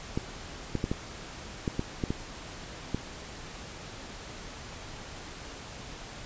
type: clicks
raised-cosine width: 3 ms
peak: -15 dBFS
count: 9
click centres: 0.175 / 0.753 / 0.841 / 0.915 / 1.678 / 1.794 / 2.038 / 2.105 / 2.946 s
effects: pink hiss -43 dBFS RMS until 6.25 s + resampled to 16000 Hz